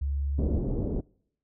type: tone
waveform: sine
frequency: 70.1 Hz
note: C#2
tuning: 20 cents sharp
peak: -26 dBFS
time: 0.01-0.59 s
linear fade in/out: 10 ms
type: low-pass noise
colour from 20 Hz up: pink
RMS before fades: -29 dBFS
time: 0.38-1.01 s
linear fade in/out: 10 ms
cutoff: 480 Hz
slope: 24 dB/octave
effects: noise-tail reverb RT60 0.7 s tail -26 dB re dry